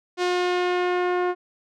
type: tone with low-pass filter sweep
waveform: sawtooth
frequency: 358.5 Hz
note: F4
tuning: 45 cents sharp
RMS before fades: -23 dBFS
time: 0.17-1.35 s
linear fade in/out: 50 ms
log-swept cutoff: 5400 to 1400 Hz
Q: 0.94
effects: none